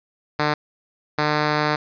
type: tone pair in turn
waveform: 5% pulse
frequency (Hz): 150 / 150.56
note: D3 / D3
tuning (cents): +37 / +43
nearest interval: unison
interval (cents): 6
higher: second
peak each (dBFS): -7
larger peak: neither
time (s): 0.39-0.54 / 1.18-1.76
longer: second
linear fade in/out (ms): 5
effects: resampled to 11025 Hz + 8-bit